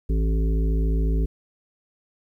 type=harmonic tone; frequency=54.1 Hz; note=A1; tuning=29 cents flat; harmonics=1 / 3 / 5 / 7 / 8; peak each=-19 / -29 / -33 / -36 / -37 dBFS; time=0.09-1.26 s; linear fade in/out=10 ms; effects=10-bit